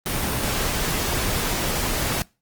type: noise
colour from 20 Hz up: pink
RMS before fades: -24 dBFS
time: 0.06-2.22 s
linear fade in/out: 0 ms
effects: noise-tail reverb RT60 0.3 s tail -24 dB re dry + Opus 24 kbps